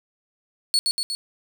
35% pulse tone with echo, 4402 Hz, C#8, 13 cents flat, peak -15 dBFS, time 0.74-0.79 s, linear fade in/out 0 ms, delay 120 ms, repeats 3, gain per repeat -3 dB, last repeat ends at 1.15 s, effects none

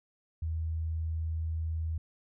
sine tone, 80.6 Hz, E2, 38 cents flat, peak -30 dBFS, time 0.42-1.98 s, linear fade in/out 5 ms, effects none

